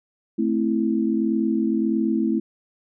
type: chord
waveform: sine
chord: A minor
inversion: none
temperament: equal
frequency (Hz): 220 / 261.6 / 329.6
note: A3 / C4 / E4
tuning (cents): 0 / 0 / 0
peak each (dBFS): -22 / -25 / -23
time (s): 0.38-2.4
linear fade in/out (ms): 10
effects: none